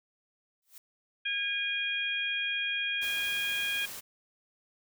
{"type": "noise with exponential growth", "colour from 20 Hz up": "blue", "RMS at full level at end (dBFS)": -45, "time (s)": [0.62, 0.78], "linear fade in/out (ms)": 2, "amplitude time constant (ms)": 34}
{"type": "harmonic tone", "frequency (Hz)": 816, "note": "G#5", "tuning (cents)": -31, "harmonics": [2, 3, 4], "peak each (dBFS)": [-35, -32, -34], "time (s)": [1.25, 3.86], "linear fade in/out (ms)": 10}
{"type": "noise", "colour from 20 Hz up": "white", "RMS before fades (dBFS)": -42, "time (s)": [3.01, 4.01], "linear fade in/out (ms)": 20}
{"effects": []}